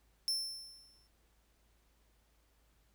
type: tone with exponential decay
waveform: 40% pulse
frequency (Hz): 5350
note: E8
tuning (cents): +25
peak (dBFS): -29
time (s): 0.28-1.07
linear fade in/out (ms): 0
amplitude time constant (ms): 170
effects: added 54 Hz sine -70 dBFS peak until 2.94 s + pink hiss -74 dBFS RMS until 2.94 s